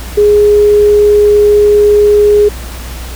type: tone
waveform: sine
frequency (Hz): 415.3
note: G#4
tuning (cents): 0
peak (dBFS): -3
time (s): 0.17-2.49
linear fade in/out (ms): 10
effects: added 60 Hz sine -22 dBFS peak until 3.15 s + pink hiss -28 dBFS RMS until 3.15 s